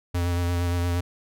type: tone with vibrato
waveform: square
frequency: 87.31 Hz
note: F2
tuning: in tune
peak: -23 dBFS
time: 0.14-1.01 s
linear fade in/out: 10 ms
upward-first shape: sine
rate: 8.6 Hz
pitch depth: 22 cents each way
effects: none